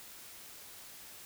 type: silence
effects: white hiss -51 dBFS RMS until 1.25 s

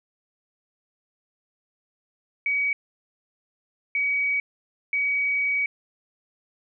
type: tone bursts at uneven times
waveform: sine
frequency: 2265 Hz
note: C#7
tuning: 37 cents sharp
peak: -21 dBFS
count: 3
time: 2.46-2.73 / 3.95-4.4 / 4.93-5.66 s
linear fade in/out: 2 ms
effects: none

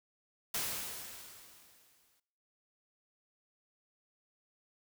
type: noise with exponential decay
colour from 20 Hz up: white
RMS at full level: -34 dBFS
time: 0.54-2.2 s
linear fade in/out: 5 ms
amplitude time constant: 360 ms
effects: noise-tail reverb RT60 0.8 s tail -20 dB re dry

